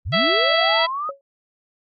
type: linear sweep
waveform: sine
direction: up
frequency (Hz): 59.1 to 1287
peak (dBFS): -23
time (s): 0.05-1.11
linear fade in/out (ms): 20
type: harmonic tone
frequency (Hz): 659.3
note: E5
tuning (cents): 0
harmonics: 1 / 2 / 3 / 4 / 5 / 6 / 7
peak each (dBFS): -21 / -23 / -22 / -30 / -22 / -32 / -27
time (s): 0.12-0.87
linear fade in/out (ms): 20
type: tone with exponential decay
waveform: sine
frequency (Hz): 554.4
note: C#5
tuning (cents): 0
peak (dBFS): -24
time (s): 1.09-1.21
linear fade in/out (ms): 1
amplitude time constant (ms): 26
effects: AAC 64 kbps